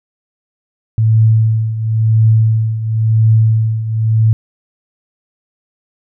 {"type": "tone with tremolo", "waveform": "sine", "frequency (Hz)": 110.9, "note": "A2", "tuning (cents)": 14, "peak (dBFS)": -5, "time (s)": [0.98, 4.33], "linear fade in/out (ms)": 0, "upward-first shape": "triangle", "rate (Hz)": 0.96, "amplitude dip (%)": 75, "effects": []}